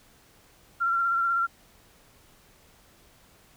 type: tone with vibrato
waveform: sine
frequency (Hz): 1369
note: F6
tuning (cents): -35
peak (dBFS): -22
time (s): 0.8-1.47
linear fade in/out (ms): 20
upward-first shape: sine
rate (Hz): 16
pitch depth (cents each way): 27
effects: pink hiss -58 dBFS RMS until 3.56 s